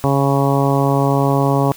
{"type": "harmonic tone", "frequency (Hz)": 138.59, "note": "C#3", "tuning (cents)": 0, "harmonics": [1, 2, 3, 4, 5, 6, 7, 8], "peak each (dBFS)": [-16, -19, -21, -22, -23, -24, -24, -25], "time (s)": [0.04, 1.72], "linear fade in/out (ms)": 0, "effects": ["white hiss -40 dBFS RMS until 1.76 s"]}